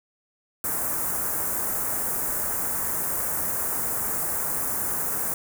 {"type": "band-stop noise", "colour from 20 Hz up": "white", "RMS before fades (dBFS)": -27, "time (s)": [0.64, 5.34], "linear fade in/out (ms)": 2, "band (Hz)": [1600, 7900], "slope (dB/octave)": 24, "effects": []}